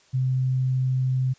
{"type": "tone", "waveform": "sine", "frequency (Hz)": 129.5, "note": "C3", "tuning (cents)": -17, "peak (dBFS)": -20, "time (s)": [0.13, 1.34], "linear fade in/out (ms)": 20, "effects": ["white hiss -58 dBFS RMS until 1.38 s", "resampled to 16000 Hz"]}